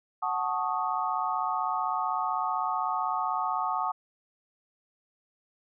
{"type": "chord", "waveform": "sine", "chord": "D# half-diminished seventh", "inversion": "first", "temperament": "equal", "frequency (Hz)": [740, 880, 1108.7, 1244.5], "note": ["F#5", "A5", "C#6", "D#6"], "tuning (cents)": [0, 0, 0, 0], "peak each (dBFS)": -32, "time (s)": [0.22, 3.92], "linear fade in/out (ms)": 10, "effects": []}